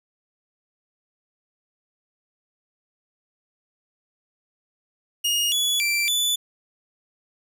sawtooth tone with pitch steps, 2859 / 3406 / 2347 / 3479 Hz, F7 / G#7 / D7 / A7, +40 / +43 / -2 / -20 cents, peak -17 dBFS, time 5.24-6.36 s, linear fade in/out 10 ms, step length 280 ms, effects none

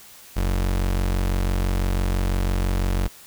35% pulse tone, 46 Hz, F#1, 9 cents flat, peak -18 dBFS, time 0.36-3.08 s, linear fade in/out 10 ms, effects white hiss -46 dBFS RMS until 3.26 s

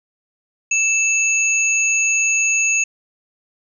sine tone pair together, 2637 / 6653 Hz, E7 / G#8, 0 / +2 cents, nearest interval octave + major third, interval 1602 cents, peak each -16 / -19 dBFS, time 0.71-2.84 s, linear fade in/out 5 ms, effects none

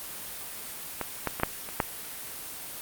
clicks, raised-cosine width 0.5 ms, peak -14 / -11 / -17 / -6 / -24 / -7 dBFS, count 6, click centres 1.013 / 1.273 / 1.399 / 1.434 / 1.689 / 1.802 s, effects white hiss -39 dBFS RMS until 2.81 s + Opus 32 kbps

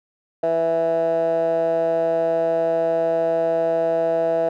15% pulse tone with band-pass filter, 164.81 Hz, E3, in tune, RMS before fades -20 dBFS, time 0.43-4.49 s, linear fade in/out 5 ms, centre 620 Hz, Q 5.9, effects none

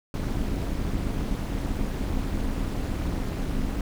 brown noise with amplitude modulation, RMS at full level -24 dBFS, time 0.14-3.81 s, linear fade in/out 2 ms, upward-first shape sine, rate 234 Hz, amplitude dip 80%, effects none

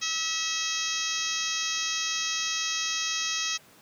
harmonic tone, 646 Hz, E5, 35 cents flat, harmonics 2 / 3 / 4 / 5 / 6 / 7 / 8 / 9 / 10, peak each -39 / -37 / -35 / -35 / -35 / -40 / -35 / -36 / -34 dBFS, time 0.01-3.58 s, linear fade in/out 20 ms, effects pink hiss -55 dBFS RMS until 3.81 s + high-pass 150 Hz 12 dB/octave

